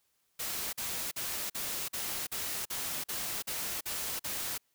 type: noise bursts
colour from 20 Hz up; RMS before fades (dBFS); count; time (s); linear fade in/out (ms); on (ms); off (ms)
white; -36; 11; 0.39-4.58; 10; 340; 45
effects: white hiss -75 dBFS RMS until 4.74 s